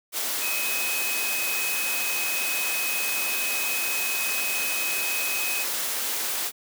sine tone in noise, 2533 Hz, D#7, 30 cents sharp, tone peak -28 dBFS, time 0.4-5.66 s, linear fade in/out 50 ms, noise white, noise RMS -28 dBFS, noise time 0.12-6.52 s, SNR -3 dB, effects high-pass 300 Hz 12 dB/octave

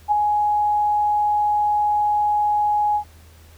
sine tone with ADSR envelope, 835 Hz, G#5, 9 cents sharp, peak -12 dBFS, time 0.08-3.04 s, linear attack 38 ms, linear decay 8 ms, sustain -4 dB, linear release 83 ms, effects added 80 Hz sine -45 dBFS peak until 3.57 s + pink hiss -52 dBFS RMS until 3.57 s

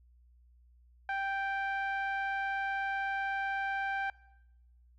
sawtooth tone with low-pass filter, 784 Hz, G5, in tune, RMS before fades -34 dBFS, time 1.09-4.1 s, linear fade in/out 2 ms, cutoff 1800 Hz, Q 2.3, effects noise-tail reverb RT60 0.9 s tail -22 dB re dry + added 60 Hz sine -59 dBFS peak until 4.98 s

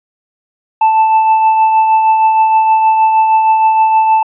triangle tone with tremolo, 880 Hz, A5, in tune, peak -3 dBFS, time 0.81-4.23 s, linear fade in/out 5 ms, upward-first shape triangle, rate 6.4 Hz, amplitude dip 40%, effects resampled to 8000 Hz

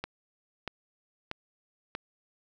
click train, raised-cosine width 0.3 ms, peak -18 dBFS, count 4, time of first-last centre 0.04-1.951 s, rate 1.57 Hz, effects none

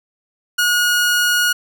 sawtooth tone, 1445 Hz, F#6, 41 cents flat, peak -10 dBFS, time 0.58-1.53 s, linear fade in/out 10 ms, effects none

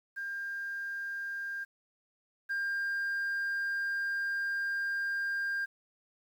sine tone pair in turn, 1600 / 1600 Hz, G6 / G6, +35 / +35 cents, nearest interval unison, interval 0 cents, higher neither, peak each -34 / -28 dBFS, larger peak second, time 0.16-1.65 / 2.49-5.66 s, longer second, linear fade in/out 20 ms, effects tanh soft clip ceiling -29 dBFS + 10-bit

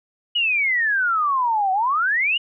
sine exponential two-way sweep, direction down then up, 2952 to 740 to 2952 Hz, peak -17 dBFS, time 0.35-2.38 s, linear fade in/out 10 ms, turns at 1.72 s, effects none

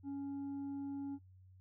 triangle tone with tanh clipping, 278.9 Hz, C#4, 11 cents sharp, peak -40 dBFS, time 0.03-1.19 s, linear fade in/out 50 ms, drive 8 dB, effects noise-tail reverb RT60 0.2 s tail -22 dB re dry + added 93 Hz sine -58 dBFS peak until 1.6 s

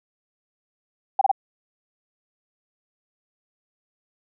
sine tone bursts, 784 Hz, G5, in tune, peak -14 dBFS, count 3, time 1.19-1.315 s, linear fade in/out 5 ms, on 23 ms, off 28 ms, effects none

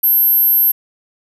sine tone, 12730 Hz, G9, 26 cents sharp, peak -9 dBFS, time 0.03-0.72 s, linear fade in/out 10 ms, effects none

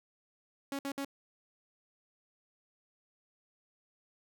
sawtooth tone bursts, 277.3 Hz, C#4, 1 cent sharp, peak -31 dBFS, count 3, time 0.72-1.048 s, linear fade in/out 2 ms, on 70 ms, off 59 ms, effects none

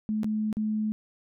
sine tone with dropouts, 215 Hz, A3, 40 cents flat, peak -25 dBFS, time 0.09-0.92 s, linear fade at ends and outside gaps 0 ms, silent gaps 0.233-0.244 / 0.528-0.569 s, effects none

